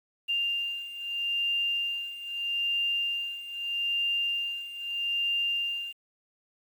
sine beating tone pair, 2794 / 2794.79 Hz, F7 / F7, 0 / +1 cents, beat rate 0.79 Hz, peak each -33 / -29 dBFS, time 0.28-5.93 s, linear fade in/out 20 ms, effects 9-bit

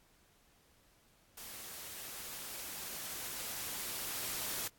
white noise with level ramp, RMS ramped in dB -48 to -38 dBFS, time 1.37-4.68 s, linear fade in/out 5 ms, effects pink hiss -68 dBFS RMS until 4.78 s + AAC 64 kbps

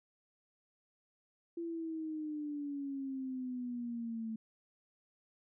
sine exponential sweep, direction down, 340 to 220.6 Hz, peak -37 dBFS, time 1.57-4.36 s, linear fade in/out 5 ms, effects none

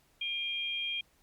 sine tone pair together, 2400 / 3221 Hz, D7 / G7, +37 / +46 cents, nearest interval perfect fourth, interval 509 cents, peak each -36 / -34 dBFS, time 0.21-1.01 s, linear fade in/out 5 ms, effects pink hiss -68 dBFS RMS until 1.22 s + Opus 48 kbps

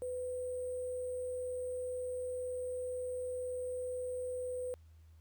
sine tone with sample-and-hold, 501 Hz, B4, 25 cents sharp, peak -36 dBFS, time 0.02-4.74 s, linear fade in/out 0 ms, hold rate 8820 Hz, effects added 80 Hz sine -56 dBFS peak until 5.2 s + pink hiss -75 dBFS RMS until 5.2 s

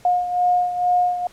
sine beating tone pair, 716 / 718.2 Hz, F5 / F5, +43 / +48 cents, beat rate 2.2 Hz, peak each -17 / -23 dBFS, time 0.05-1.27 s, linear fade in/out 2 ms, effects pink hiss -50 dBFS RMS until 1.32 s + low-pass 11000 Hz 12 dB/octave

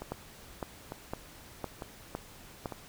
two click trains, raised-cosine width 1 ms, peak -20 / -24 dBFS, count 6 / 4, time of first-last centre 0.12-2.658 / 0.02-2.723 s, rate 1.97 / 1.11 Hz, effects pink hiss -52 dBFS RMS until 2.88 s

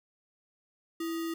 sine tone with sample-and-hold, 330.8 Hz, E4, 6 cents sharp, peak -31 dBFS, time 1-1.34 s, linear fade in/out 5 ms, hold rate 1575 Hz, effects none

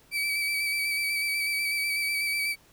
35% pulse tone with vibrato, 2302 Hz, D7, 35 cents flat, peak -24 dBFS, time 0.11-2.56 s, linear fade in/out 50 ms, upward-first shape square, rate 8.1 Hz, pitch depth 21 cents each way, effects pink hiss -59 dBFS RMS until 2.72 s

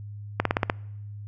slowing click train, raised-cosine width 0.5 ms, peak -6 dBFS, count 6, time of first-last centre 0.4-0.699 s, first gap 53 ms, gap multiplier 1.06, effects noise-tail reverb RT60 0.9 s tail -26 dB re dry + added 103 Hz sine -36 dBFS peak until 1.27 s

